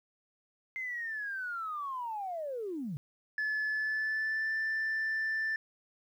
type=linear sweep; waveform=sine; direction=down; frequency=2093 to 130.2 Hz; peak=-34 dBFS; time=0.76-2.97 s; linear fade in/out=0 ms
type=tone with pitch glide; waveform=sine; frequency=1725 to 1769.4 Hz; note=A6 to A6; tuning=-35 to +9 cents; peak=-28 dBFS; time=3.38-5.56 s; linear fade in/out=2 ms; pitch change=+44 cents; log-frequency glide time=3.68-4.54 s
effects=tanh soft clip ceiling -28 dBFS + 11-bit